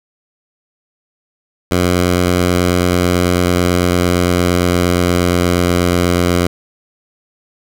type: tone with pitch glide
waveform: 10% pulse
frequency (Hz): 89.3 to 88.07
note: F2 to F2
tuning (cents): +39 to +15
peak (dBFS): -3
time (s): 1.71-6.47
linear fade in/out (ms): 5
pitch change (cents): -24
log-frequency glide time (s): 2.43-6.32
effects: none